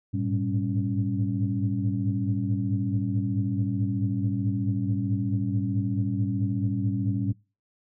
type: tone cluster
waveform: sine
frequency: 103.1 / 107.7 / 116.9 / 196.6 / 278 Hz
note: G#2 / A2 / A#2 / G3 / C#4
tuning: -12 / -37 / +5 / +5 / +5 cents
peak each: -30 dBFS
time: 0.13-7.33 s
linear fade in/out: 20 ms
effects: noise-tail reverb RT60 0.3 s tail -23 dB re dry + tanh soft clip ceiling -13 dBFS